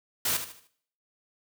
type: noise with echo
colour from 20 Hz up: white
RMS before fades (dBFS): -27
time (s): 0.25-0.37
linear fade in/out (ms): 5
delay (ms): 76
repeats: 4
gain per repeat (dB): -9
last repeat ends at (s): 0.674
effects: noise-tail reverb RT60 0.6 s tail -18 dB re dry